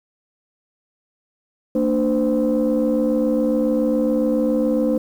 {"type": "tone cluster", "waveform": "sine", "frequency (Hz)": [227.9, 295.1, 514], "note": ["A#3", "D4", "C5"], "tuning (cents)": [-39, 8, -31], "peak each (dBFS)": -19, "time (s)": [1.75, 4.98], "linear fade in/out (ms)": 5, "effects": ["tanh soft clip ceiling -11 dBFS", "8-bit"]}